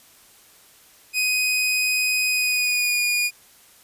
sawtooth tone with pitch glide, 2502 to 2443 Hz, D#7 to D#7, +9 to -32 cents, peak -16 dBFS, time 1.13-3.31 s, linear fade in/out 50 ms, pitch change -41 cents, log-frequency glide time 2.29-3.01 s, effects white hiss -52 dBFS RMS until 3.83 s + resampled to 32000 Hz

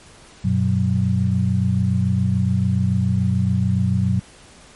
sine tone cluster, 95.3 / 122.3 / 186 Hz, G2 / B2 / F#3, -48 / -16 / +9 cents, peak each -20 dBFS, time 0.44-4.2 s, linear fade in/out 10 ms, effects pink hiss -46 dBFS RMS until 4.75 s + MP3 48 kbps

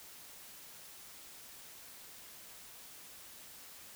silence, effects white hiss -53 dBFS RMS until 3.95 s

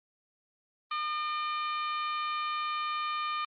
harmonic tone with a mistuned harmonic, 607 Hz, D#5, 43 cents flat, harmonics 2 / 3 / 4 / 5 / 6 / 7, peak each -31 / -45 / -40 / -44 / -46 / -48 dBFS, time 0.91-3.45 s, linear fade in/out 5 ms, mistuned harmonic 4, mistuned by -26 cents, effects Opus 32 kbps

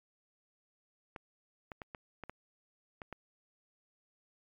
clicks, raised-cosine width 0.5 ms, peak -28 dBFS, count 8, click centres 1.162 / 1.718 / 1.818 / 1.948 / 2.237 / 2.296 / 3.018 / 3.127 s, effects MP3 96 kbps

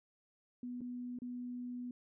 sine tone with dropouts, 246.1 Hz, B3, 6 cents flat, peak -40 dBFS, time 0.63-1.91 s, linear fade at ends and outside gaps 2 ms, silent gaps 0.808-0.815 / 1.188-1.219 s, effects none

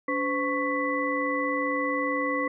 sine tone cluster, 286.4 / 511 / 1109 / 1987 Hz, D4 / C5 / C#6 / B6, -43 / -41 / 0 / +10 cents, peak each -30 dBFS, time 0.08-2.48 s, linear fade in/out 5 ms, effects none

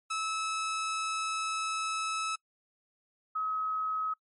sawtooth / sine tone pair in turn, 1300 / 1276.2 Hz, E6 / D#6, -24 / +44 cents, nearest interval unison, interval 32 cents, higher first, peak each -27 / -29 dBFS, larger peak first, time 0.1-2.36 / 3.35-4.14 s, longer first, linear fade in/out 10 ms, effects noise-tail reverb RT60 0.1 s tail -25 dB re dry + MP3 48 kbps

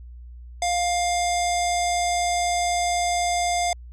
square tone with low-pass filter, 704 Hz, F5, 14 cents sharp, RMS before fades -23 dBFS, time 0.62-3.73 s, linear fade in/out 2 ms, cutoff 7600 Hz, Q 3, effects added 60 Hz sine -38 dBFS peak until 3.92 s

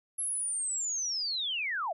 sine linear sweep, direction down, 11175 to 588 Hz, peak -30 dBFS, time 0.18-1.93 s, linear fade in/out 10 ms, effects none

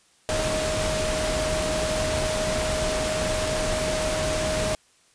sine tone in noise, 624 Hz, D#5, 5 cents sharp, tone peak -26 dBFS, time 0.29-4.75 s, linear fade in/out 0 ms, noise pink, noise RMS -27 dBFS, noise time 0.29-4.75 s, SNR -2 dB, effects white hiss -60 dBFS RMS until 5.14 s + resampled to 22050 Hz

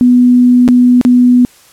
sine tone with dropouts, 246.9 Hz, B3, in tune, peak -3 dBFS, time 0.01-1.45 s, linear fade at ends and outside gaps 0 ms, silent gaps 0.679-0.687 / 1.013-1.05 s, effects white hiss -43 dBFS RMS until 1.72 s + low-pass 12000 Hz 12 dB/octave

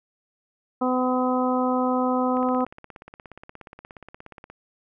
harmonic tone, 253.5 Hz, B3, 45 cents sharp, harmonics 1 / 2 / 3 / 4 / 5, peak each -23 / -26 / -28 / -29 / -30 dBFS, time 0.81-2.65 s, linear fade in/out 10 ms
click train, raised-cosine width 0.5 ms, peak -26 dBFS, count 37, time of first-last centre 2.37-4.5 s, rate 16.9 Hz
effects none

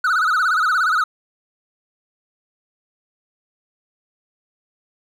triangle tone with vibrato, 1371 Hz, F6, 32 cents flat, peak -13 dBFS, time 0.04-1.04 s, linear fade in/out 5 ms, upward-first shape sine, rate 17 Hz, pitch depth 170 cents each way, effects none

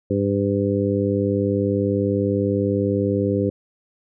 harmonic tone, 100 Hz, G2, 35 cents sharp, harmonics 1 / 2 / 3 / 4 / 5, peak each -24 / -24 / -24 / -24 / -24 dBFS, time 0.1-3.5 s, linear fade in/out 5 ms, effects none

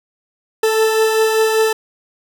40% pulse beating tone pair, 440 / 445.1 Hz, A4 / A4, 0 / +20 cents, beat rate 5.1 Hz, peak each -12 / -21 dBFS, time 0.63-1.73 s, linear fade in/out 5 ms, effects none

